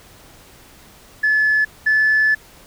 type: tone pair in turn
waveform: sine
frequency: 1725 / 1735 Hz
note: A6 / A6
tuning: -35 / -25 cents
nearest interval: unison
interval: 10 cents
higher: second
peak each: -12 / -11 dBFS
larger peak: second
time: 1.23-1.65 / 1.86-2.35 s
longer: second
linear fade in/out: 10 ms
effects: tanh soft clip ceiling -9 dBFS + pink hiss -46 dBFS RMS until 2.66 s